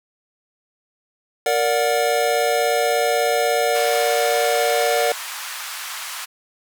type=chord; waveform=square; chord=Bb augmented; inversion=none; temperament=just; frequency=466.2 / 582.7 / 728.4 Hz; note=Bb4 / D5 / F#5; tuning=0 / -14 / -27 cents; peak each=-22 / -22 / -22 dBFS; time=1.46-5.12 s; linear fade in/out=2 ms
type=band-pass noise; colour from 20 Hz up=pink; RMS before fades=-31 dBFS; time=3.74-6.26 s; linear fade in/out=20 ms; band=980 to 16000 Hz; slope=24 dB/octave
effects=none